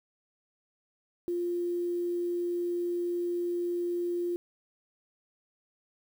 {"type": "tone with quantisation", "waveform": "sine", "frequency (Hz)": 349.2, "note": "F4", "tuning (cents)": 0, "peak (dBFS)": -28, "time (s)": [1.28, 4.36], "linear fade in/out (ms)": 0, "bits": 9, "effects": []}